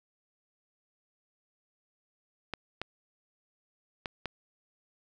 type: clicks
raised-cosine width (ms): 0.3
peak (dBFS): -18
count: 4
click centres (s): 2.537 / 2.816 / 4.058 / 4.257
effects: none